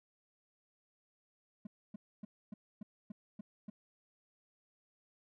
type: tone bursts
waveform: triangle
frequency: 208.7 Hz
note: G#3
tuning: 9 cents sharp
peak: -40 dBFS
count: 8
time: 1.65-3.7 s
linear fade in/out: 5 ms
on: 20 ms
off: 270 ms
effects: none